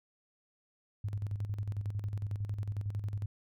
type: tone with tremolo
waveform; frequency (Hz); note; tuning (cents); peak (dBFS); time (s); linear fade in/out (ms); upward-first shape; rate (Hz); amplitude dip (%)
sine; 102.3; G#2; -26; -31; 1.04-3.26; 5; square; 11; 60
effects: none